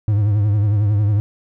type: tone with vibrato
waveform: triangle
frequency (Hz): 103.83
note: G#2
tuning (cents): 0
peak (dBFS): -11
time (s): 0.08-1.2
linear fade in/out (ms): 0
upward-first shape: triangle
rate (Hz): 11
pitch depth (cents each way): 87
effects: none